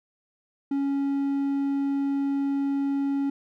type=tone; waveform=triangle; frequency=278 Hz; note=C#4; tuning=5 cents sharp; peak=-21 dBFS; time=0.71-3.3 s; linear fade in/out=5 ms; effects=none